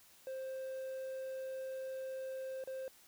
triangle tone with dropouts, 526 Hz, C5, 9 cents sharp, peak -38 dBFS, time 0.27-2.88 s, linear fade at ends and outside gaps 1 ms, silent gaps 2.639-2.674 s, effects white hiss -63 dBFS RMS until 3.07 s

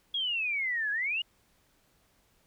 sine exponential two-way sweep, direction down then up, 3350 to 1640 to 2939 Hz, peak -28 dBFS, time 0.14-1.22 s, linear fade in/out 5 ms, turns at 0.91 s, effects pink hiss -68 dBFS RMS until 2.46 s

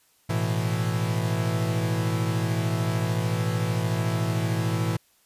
45% pulse chord, A suspended second, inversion none, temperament equal, 110 / 123.47 / 164.81 Hz, A2 / B2 / E3, 0 / 0 / 0 cents, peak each -26 / -30 / -28 dBFS, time 0.29-4.97 s, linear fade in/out 10 ms, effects white hiss -63 dBFS RMS until 5.25 s + resampled to 32000 Hz

